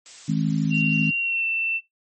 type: noise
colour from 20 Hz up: blue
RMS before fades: -38 dBFS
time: 0.06-1.1 s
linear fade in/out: 0 ms
type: harmonic tone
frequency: 53 Hz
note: G#1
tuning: 36 cents sharp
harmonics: 3 / 4 / 5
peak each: -22 / -24 / -26 dBFS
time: 0.28-1.11 s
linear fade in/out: 10 ms
type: tone with pitch glide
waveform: sine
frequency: 2760 to 2680 Hz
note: F7 to E7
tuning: -21 to +28 cents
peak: -21 dBFS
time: 0.7-1.81 s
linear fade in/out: 50 ms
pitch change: -51 cents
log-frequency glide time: 1.18-1.46 s
effects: noise-tail reverb RT60 0.2 s tail -26 dB re dry + MP3 32 kbps